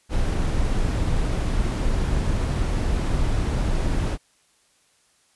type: noise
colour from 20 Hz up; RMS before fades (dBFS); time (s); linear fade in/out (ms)
brown; -22; 0.09-4.18; 50
effects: white hiss -62 dBFS RMS until 5.35 s + resampled to 24000 Hz